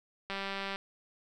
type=click train; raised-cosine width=0.3 ms; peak=-21 dBFS; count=91; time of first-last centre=0.3-0.759 s; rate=196 Hz; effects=none